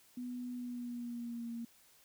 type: tone with pitch glide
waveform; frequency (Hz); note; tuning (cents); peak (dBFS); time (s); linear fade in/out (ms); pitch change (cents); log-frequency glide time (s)
sine; 246.9 to 233; B3 to A#3; 0 to -1; -39; 0.17-1.65; 5; -101; 0.52-1.5
effects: white hiss -65 dBFS RMS until 2.04 s